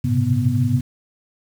sine tone cluster, 102.3 / 113.8 / 127.8 / 134.8 / 245.7 Hz, G#2 / A#2 / C3 / C#3 / B3, -26 / -41 / -40 / -48 / -9 cents, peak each -22 dBFS, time 0.04-0.81 s, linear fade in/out 10 ms, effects 7-bit

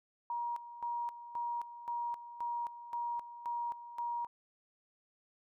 sine tone with tremolo, 949 Hz, A#5, 31 cents sharp, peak -34 dBFS, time 0.3-4.27 s, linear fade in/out 2 ms, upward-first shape square, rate 1.9 Hz, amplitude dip 75%, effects none

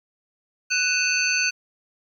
sine tone cluster, 1490 / 2513 / 2672 / 4508 / 6160 Hz, F#6 / D#7 / E7 / C#8 / G8, +12 / +17 / +23 / +28 / -31 cents, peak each -26 dBFS, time 0.7-1.51 s, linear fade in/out 20 ms, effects 9-bit

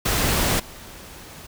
pink noise with level steps, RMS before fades -21 / -41 dBFS, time 0.05-1.47 s, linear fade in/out 10 ms, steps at 0.59 s, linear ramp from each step 10 ms, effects none

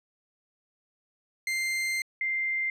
40% pulse / sine tone pair in turn, 2093 / 2093 Hz, C7 / C7, 0 / 0 cents, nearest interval unison, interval 0 cents, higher neither, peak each -26 dBFS, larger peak neither, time 1.47-2.02 / 2.21-2.7 s, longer first, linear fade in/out 2 ms, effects low-pass 11000 Hz 12 dB/octave

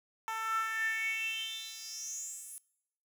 10% pulse tone with high-pass filter sweep, 444.8 Hz, A4, 19 cents sharp, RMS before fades -37 dBFS, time 0.28-2.58 s, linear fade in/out 0 ms, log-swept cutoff 1000 to 10000 Hz, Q 8.4, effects noise-tail reverb RT60 0.8 s tail -23 dB re dry

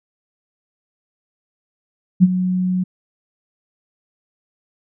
sine tone with ADSR envelope, 183.3 Hz, F#3, 16 cents flat, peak -4 dBFS, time 2.2-2.84 s, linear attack 32 ms, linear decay 36 ms, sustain -12 dB, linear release 12 ms, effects none

